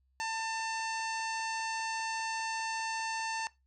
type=harmonic tone with a mistuned harmonic; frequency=895 Hz; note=A5; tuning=29 cents sharp; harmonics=1 / 2 / 3 / 4 / 5 / 6 / 7 / 8 / 9; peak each=-35 / -39 / -42 / -54 / -44 / -48 / -47 / -54 / -53 dBFS; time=0.2-3.47 s; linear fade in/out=0 ms; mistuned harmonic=9; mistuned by=+28 cents; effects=noise-tail reverb RT60 0.2 s tail -19 dB re dry + added 65 Hz sine -69 dBFS peak until 3.66 s